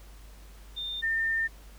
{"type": "tone pair in turn", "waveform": "sine", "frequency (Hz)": [3615, 1807.5], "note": ["A7", "A6"], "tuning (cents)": [46, 46], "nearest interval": "octave", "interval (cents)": 1200, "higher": "first", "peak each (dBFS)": [-32, -25], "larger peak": "second", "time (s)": [[0.76, 1.02], [1.02, 1.48]], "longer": "second", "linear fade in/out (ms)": 20, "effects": ["added 50 Hz sine -47 dBFS peak until 1.78 s", "pink hiss -56 dBFS RMS until 1.78 s"]}